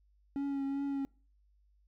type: tone with vibrato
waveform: triangle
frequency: 277.2 Hz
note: C#4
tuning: in tune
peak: -30 dBFS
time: 0.36-1.05 s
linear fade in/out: 0 ms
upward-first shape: triangle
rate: 2.6 Hz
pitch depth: 26 cents each way
effects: noise-tail reverb RT60 0.4 s tail -26 dB re dry + added 50 Hz sine -65 dBFS peak until 1.87 s